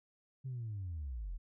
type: linear sweep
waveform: sine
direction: down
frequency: 135.4 to 36.71 Hz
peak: -37 dBFS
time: 0.44-1.38 s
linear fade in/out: 20 ms
effects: tanh soft clip ceiling -35 dBFS